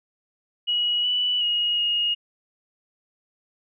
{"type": "tone with pitch steps", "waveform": "sine", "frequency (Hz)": [2910, 2962, 2882, 2865], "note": ["F#7", "F#7", "F#7", "F7"], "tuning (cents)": [-29, 1, -46, 44], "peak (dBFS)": -20, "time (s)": [0.67, 2.15], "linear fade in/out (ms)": 20, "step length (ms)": 370, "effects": []}